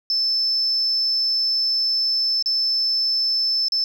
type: tone with dropouts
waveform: sine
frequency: 5274 Hz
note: E8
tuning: in tune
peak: -17 dBFS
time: 0.1-3.84 s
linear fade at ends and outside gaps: 1 ms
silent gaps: 2.425-2.459 / 3.684-3.721 s
effects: tanh soft clip ceiling -13 dBFS + 8-bit